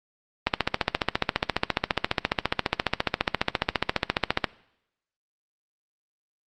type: click train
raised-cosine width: 0.3 ms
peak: -4 dBFS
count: 59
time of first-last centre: 0.47-4.443 s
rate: 14.6 Hz
effects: noise-tail reverb RT60 0.8 s tail -20 dB re dry + Opus 24 kbps